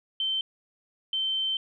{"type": "tone pair in turn", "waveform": "sine", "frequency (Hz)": [3100, 3100], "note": ["G7", "G7"], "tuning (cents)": [-20, -20], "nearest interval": "unison", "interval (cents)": 0, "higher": "neither", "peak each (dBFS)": -25, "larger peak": "neither", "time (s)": [[0.2, 0.41], [1.13, 1.57]], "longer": "second", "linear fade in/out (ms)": 2, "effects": []}